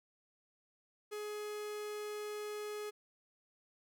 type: tone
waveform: 45% pulse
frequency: 420 Hz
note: G#4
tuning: 19 cents sharp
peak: -40 dBFS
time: 1.11-2.91 s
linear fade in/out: 20 ms
effects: none